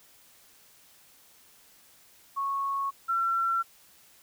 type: tone pair in turn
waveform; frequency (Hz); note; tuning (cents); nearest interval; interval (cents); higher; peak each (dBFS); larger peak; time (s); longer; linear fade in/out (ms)
sine; 1103 / 1354.7; C#6 / E6; -9 / +47; major third; 356; second; -27 / -24; second; 2.36-2.91 / 3.08-3.63; neither; 20
effects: white hiss -58 dBFS RMS until 4.22 s